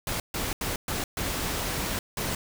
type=noise bursts at uneven times; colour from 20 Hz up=pink; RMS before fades=-30 dBFS; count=6; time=0.07-0.2 / 0.34-0.53 / 0.61-0.76 / 0.88-1.04 / 1.17-1.99 / 2.17-2.35 s; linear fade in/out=2 ms; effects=none